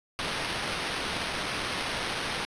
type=noise with sample-and-hold; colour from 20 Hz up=violet; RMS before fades=-32 dBFS; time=0.19-2.45 s; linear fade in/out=0 ms; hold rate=7350 Hz; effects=resampled to 22050 Hz